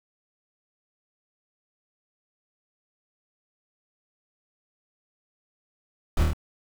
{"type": "noise with echo", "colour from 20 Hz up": "brown", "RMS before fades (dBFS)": -20, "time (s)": [6.17, 6.23], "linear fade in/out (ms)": 2, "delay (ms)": 26, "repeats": 4, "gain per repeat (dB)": -2, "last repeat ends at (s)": 6.334, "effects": []}